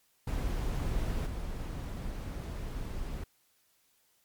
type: noise with level steps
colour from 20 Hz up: brown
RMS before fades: -32 / -37 dBFS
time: 0.27-3.24 s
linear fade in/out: 5 ms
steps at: 1.26 s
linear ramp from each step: 5 ms
effects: white hiss -70 dBFS RMS until 4.24 s + MP3 96 kbps